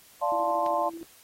sine chord, D minor seventh, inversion none, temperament equal, 587.3 / 698.5 / 880 / 1046.5 Hz, D5 / F5 / A5 / C6, 0 / 0 / 0 / 0 cents, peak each -29 dBFS, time 0.21-0.9 s, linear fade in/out 20 ms
sine tone with tremolo, 332.2 Hz, E4, 13 cents sharp, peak -35 dBFS, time 0.32-1.03 s, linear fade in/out 0 ms, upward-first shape square, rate 13 Hz, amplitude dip 40%
click, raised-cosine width 0.2 ms, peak -25 dBFS, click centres 0.663 s
effects white hiss -55 dBFS RMS until 1.23 s + AAC 48 kbps

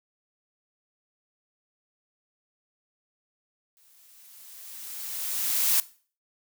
blue noise with exponential growth, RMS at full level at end -21 dBFS, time 3.77-5.8 s, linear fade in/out 0 ms, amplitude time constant 440 ms, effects noise-tail reverb RT60 0.4 s tail -18 dB re dry

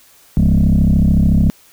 sine tone with frequency modulation, 123.47 Hz, B2, in tune, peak -7 dBFS, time 0.37-1.5 s, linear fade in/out 0 ms, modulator 33.7 Hz, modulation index 3, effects tanh soft clip ceiling -6 dBFS + white hiss -48 dBFS RMS until 1.72 s

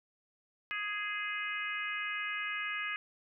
harmonic tone with a mistuned harmonic, 415.3 Hz, G#4, in tune, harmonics 3 / 4 / 5 / 6 / 7, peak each -42 / -39 / -39 / -40 / -45 dBFS, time 0.71-2.96 s, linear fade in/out 0 ms, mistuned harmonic 6, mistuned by +16 cents, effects none

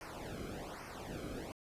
brown noise with flanger, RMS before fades -45 dBFS, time 0.01-1.52 s, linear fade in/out 0 ms, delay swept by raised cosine 0.26 to 1.12 ms, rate 1.2 Hz, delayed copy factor -0.95, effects resampled to 32000 Hz

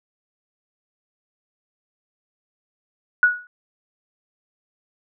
sine tone with exponential decay, 1463 Hz, F#6, 20 cents flat, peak -8 dBFS, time 3.23-3.47 s, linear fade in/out 1 ms, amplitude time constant 52 ms, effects none

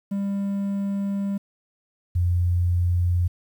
triangle / sine tone pair in turn, 198.9 / 88.09 Hz, G3 / F2, +25 / +15 cents, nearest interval octave + major second, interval 1410 cents, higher first, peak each -21 / -18 dBFS, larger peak second, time 0.11-1.38 / 2.15-3.28 s, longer first, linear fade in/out 10 ms, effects 9-bit

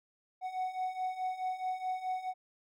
triangle beating tone pair, 740 / 744.7 Hz, F#5 / F#5, 0 / +11 cents, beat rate 4.7 Hz, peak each -37 / -33 dBFS, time 0.41-2.34 s, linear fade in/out 50 ms, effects none

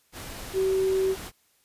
sine tone in noise, 381.1 Hz, G4, 49 cents flat, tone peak -21 dBFS, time 0.53-1.16 s, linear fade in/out 50 ms, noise pink, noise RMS -39 dBFS, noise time 0.12-1.32 s, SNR +15 dB, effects white hiss -66 dBFS RMS until 1.64 s + resampled to 32000 Hz

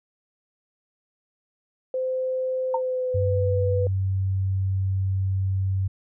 sine tone with pitch glide, 516 to 495 Hz, C5 to B4, -24 to +4 cents, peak -23 dBFS, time 1.94-3.87 s, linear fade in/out 2 ms, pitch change -72 cents, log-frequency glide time 2.68-3.64 s
sine tone with exponential decay, 910 Hz, A#5, 42 cents flat, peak -18 dBFS, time 2.74-2.82 s, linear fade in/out 5 ms, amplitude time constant 17 ms
sine tone, 95.7 Hz, G2, 41 cents flat, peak -21 dBFS, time 3.14-5.88 s, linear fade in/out 10 ms
effects none

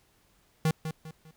square tone with echo, 158.1 Hz, D#3, 28 cents sharp, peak -23 dBFS, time 0.65-0.71 s, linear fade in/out 2 ms, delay 200 ms, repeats 3, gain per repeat -9 dB, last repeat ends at 1.31 s, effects pink hiss -66 dBFS RMS until 1.36 s

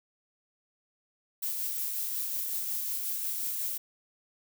violet noise with tremolo, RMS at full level -32 dBFS, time 1.42-3.78 s, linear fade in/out 10 ms, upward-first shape sine, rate 5.5 Hz, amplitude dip 25%, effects none

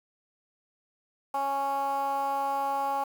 15% pulse tone with band-pass filter, 276.5 Hz, C#4, 4 cents flat, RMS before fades -29 dBFS, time 1.34-3.04 s, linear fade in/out 5 ms, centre 910 Hz, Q 4.5, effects 8-bit

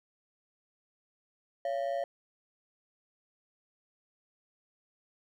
triangle ring-modulated tone, 622.3 Hz, D#5, in tune, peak -25 dBFS, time 1.65-2.04 s, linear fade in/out 2 ms, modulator 62.1 Hz, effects none

